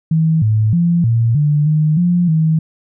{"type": "tone with pitch steps", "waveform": "sine", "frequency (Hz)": [160.4, 108.5, 171.3, 115.5, 148, 153.8, 175.8, 158.9], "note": ["E3", "A2", "F3", "A#2", "D3", "D#3", "F3", "D#3"], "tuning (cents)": [-47, -24, -33, -16, 14, -20, 12, 37], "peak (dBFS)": -10, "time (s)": [0.11, 2.59], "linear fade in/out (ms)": 5, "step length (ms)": 310, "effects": []}